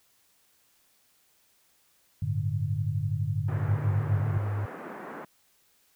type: chord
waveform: sine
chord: G suspended second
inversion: none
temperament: equal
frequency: 98 / 110 / 146.83 Hz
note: G2 / A2 / D3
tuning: 0 / 0 / 0 cents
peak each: -30 / -30 / -31 dBFS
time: 2.22-4.38 s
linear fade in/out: 5 ms
type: band-pass noise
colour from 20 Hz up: pink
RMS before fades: -41 dBFS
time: 3.48-5.25 s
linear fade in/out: 5 ms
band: 210 to 1700 Hz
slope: 24 dB/octave
type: tone with vibrato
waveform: sine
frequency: 102.4 Hz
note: G#2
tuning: 24 cents flat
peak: -27 dBFS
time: 3.68-4.66 s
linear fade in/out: 10 ms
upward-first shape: sine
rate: 17 Hz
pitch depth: 20 cents each way
effects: white hiss -66 dBFS RMS until 5.95 s